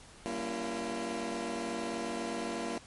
20% pulse chord, G diminished seventh, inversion none, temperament just, 196 / 235.2 / 282.2 / 338.7 Hz, G3 / Bb3 / Db4 / Fb4, 0 / +16 / +31 / +47 cents, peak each -39 / -33 / -38 / -33 dBFS, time 0.26-2.78 s, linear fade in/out 0 ms, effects pink hiss -54 dBFS RMS until 2.86 s + MP3 48 kbps

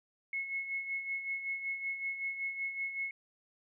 sine tone with tremolo, 2183 Hz, C#7, 27 cents flat, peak -32 dBFS, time 0.33-3.11 s, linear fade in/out 2 ms, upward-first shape sine, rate 5.3 Hz, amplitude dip 60%, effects none

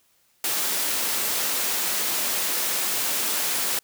white high-pass noise, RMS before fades -25 dBFS, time 0.44-3.79 s, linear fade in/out 2 ms, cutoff 210 Hz, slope 12 dB/octave, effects white hiss -64 dBFS RMS until 3.83 s

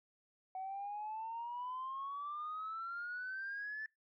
sine exponential sweep, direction up, 748 to 1760 Hz, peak -39 dBFS, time 0.55-3.86 s, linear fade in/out 2 ms, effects noise-tail reverb RT60 0.2 s tail -23 dB re dry + tanh soft clip ceiling -36 dBFS

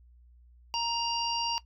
harmonic tone, 936 Hz, A#5, 7 cents sharp, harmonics 1 / 3 / 5 / 6, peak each -31 / -33 / -35 / -39 dBFS, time 0.74-1.58 s, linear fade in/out 0 ms, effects noise-tail reverb RT60 0.1 s tail -17 dB re dry + added 60 Hz sine -54 dBFS peak until 1.65 s

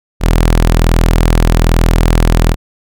sawtooth tone, 41.2 Hz, E1, in tune, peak -3 dBFS, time 0.2-2.56 s, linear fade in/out 50 ms, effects none

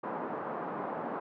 white band-pass noise, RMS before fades -37 dBFS, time 0.03-1.2 s, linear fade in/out 10 ms, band 180 to 1100 Hz, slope 24 dB/octave, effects none

